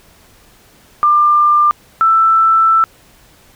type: tone pair in turn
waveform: sine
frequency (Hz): 1194 / 1326.6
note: D6 / E6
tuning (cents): +28 / +11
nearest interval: major second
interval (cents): 183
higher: second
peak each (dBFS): -7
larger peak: neither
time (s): 1.03-1.71 / 2.01-2.84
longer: second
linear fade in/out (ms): 0
effects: pink hiss -47 dBFS RMS until 3.55 s